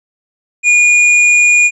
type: tone with tanh clipping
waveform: sine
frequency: 2438 Hz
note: D#7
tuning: 36 cents flat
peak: -7 dBFS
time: 0.63-1.71 s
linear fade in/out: 50 ms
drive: 16 dB
effects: resampled to 24000 Hz